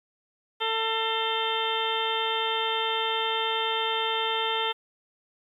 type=harmonic tone with a mistuned harmonic; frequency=447.6 Hz; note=A4; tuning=30 cents sharp; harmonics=1 / 2 / 3 / 4 / 5 / 6 / 7 / 8; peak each=-32 / -30 / -33 / -38 / -37 / -37 / -31 / -33 dBFS; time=0.6-4.73 s; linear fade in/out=20 ms; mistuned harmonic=5; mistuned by=-100 cents; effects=10-bit